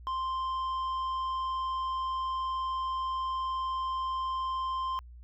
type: tone with tanh clipping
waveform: sine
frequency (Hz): 1046.5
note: C6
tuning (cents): 0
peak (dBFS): -31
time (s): 0.07-4.99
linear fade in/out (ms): 0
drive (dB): 6
effects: added 60 Hz sine -46 dBFS peak until 5.23 s